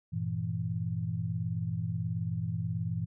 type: chord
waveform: sine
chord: E diminished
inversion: first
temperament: equal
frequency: 98 / 116.54 / 164.81 Hz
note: G2 / Bb2 / E3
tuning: 0 / 0 / 0 cents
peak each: -36 / -34 / -34 dBFS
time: 0.12-3.06 s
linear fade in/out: 20 ms
effects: none